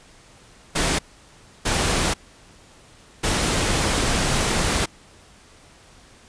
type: noise bursts at uneven times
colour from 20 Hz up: pink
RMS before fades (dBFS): -21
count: 3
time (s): 0.75-0.99 / 1.65-2.14 / 3.23-4.86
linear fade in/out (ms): 10
effects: pink hiss -50 dBFS RMS until 6.28 s + resampled to 22050 Hz